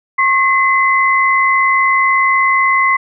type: tone pair together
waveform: sine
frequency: 1083.7 / 2040 Hz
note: C#6 / C7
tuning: -40 / -44 cents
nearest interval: major seventh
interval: 1096 cents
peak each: -12 dBFS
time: 0.18-2.97 s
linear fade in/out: 10 ms
effects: none